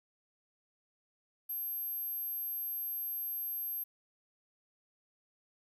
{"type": "tone", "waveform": "sine", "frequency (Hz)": 12480, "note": "G9", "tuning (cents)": -9, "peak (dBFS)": -35, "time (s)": [1.49, 3.84], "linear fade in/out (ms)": 10, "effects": ["11-bit"]}